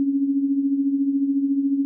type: tone with tremolo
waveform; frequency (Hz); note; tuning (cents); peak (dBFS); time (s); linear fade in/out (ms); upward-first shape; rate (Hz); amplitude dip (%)
sine; 277.2; C#4; 0; -15; 0-1.85; 0; triangle; 14; 65
effects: none